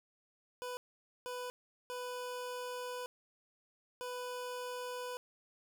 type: tone bursts at uneven times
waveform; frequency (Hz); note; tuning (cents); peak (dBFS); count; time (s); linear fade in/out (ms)
25% pulse; 496.3; B4; +8; -36; 4; 0.62-0.77 / 1.26-1.5 / 1.9-3.06 / 4.01-5.17; 0
effects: none